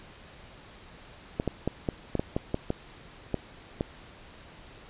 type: clicks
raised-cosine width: 2 ms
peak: -13 dBFS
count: 11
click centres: 1.399 / 1.477 / 1.676 / 1.888 / 2.153 / 2.195 / 2.365 / 2.544 / 2.704 / 3.343 / 3.809 s
effects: pink hiss -50 dBFS RMS until 4.89 s + resampled to 8000 Hz